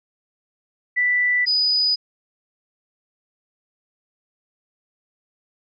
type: tone pair in turn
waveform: sine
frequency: 1975.5 / 4968 Hz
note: B6 / D#8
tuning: 0 / -3 cents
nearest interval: octave + major third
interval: 1597 cents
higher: second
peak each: -16 dBFS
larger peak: neither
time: 0.96-1.46 / 1.46-1.96 s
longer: neither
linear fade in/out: 20 ms
effects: none